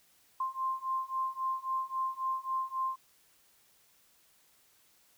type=beating tone pair; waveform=sine; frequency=1049 / 1052.7 Hz; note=C6 / C6; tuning=+4 / +10 cents; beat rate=3.7 Hz; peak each=-35 / -34 dBFS; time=0.4-2.96 s; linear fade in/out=5 ms; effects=white hiss -66 dBFS RMS until 5.17 s